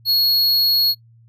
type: tone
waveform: square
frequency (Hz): 4328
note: C#8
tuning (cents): -42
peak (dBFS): -14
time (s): 0.05-0.95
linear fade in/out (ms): 50
effects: noise-tail reverb RT60 0.1 s tail -26 dB re dry + added 115 Hz sine -47 dBFS peak until 1.28 s